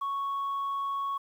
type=tone; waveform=sine; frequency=1108.7 Hz; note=C#6; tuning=in tune; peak=-27 dBFS; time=0.01-1.18 s; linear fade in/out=10 ms; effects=tanh soft clip ceiling -27 dBFS + 10-bit